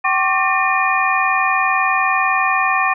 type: tone cluster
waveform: sine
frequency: 766 / 1084 / 1164 / 1813 / 2433 Hz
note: G5 / C#6 / D6 / A#6 / D#7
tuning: -40 / -39 / -16 / -49 / -39 cents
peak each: -20 dBFS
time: 0.04-2.94 s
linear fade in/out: 10 ms
effects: none